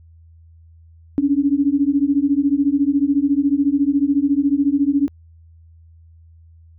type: beating tone pair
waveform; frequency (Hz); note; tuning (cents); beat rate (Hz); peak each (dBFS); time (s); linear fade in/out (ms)
sine; 275.6 / 289.6; C#4 / D4; -10 / -24; 14; -17; 1.18-5.08; 0
effects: added 82 Hz sine -44 dBFS peak until 6.78 s